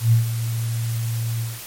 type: tone with ADSR envelope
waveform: sine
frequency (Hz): 115.1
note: A#2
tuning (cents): -22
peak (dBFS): -10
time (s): 0-1.61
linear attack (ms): 120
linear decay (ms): 130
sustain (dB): -11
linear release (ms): 210
effects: white hiss -36 dBFS RMS until 1.66 s + MP3 64 kbps